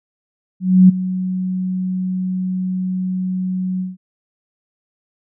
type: tone with ADSR envelope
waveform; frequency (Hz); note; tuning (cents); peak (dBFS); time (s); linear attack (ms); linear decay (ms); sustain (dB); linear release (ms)
sine; 185; F#3; 0; -3; 0.6-3.97; 290; 13; -15; 170
effects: none